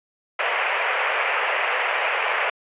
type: band-pass noise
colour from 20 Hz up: white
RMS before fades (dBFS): -23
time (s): 0.39-2.5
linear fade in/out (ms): 5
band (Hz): 450 to 2700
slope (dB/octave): 48
effects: resampled to 8000 Hz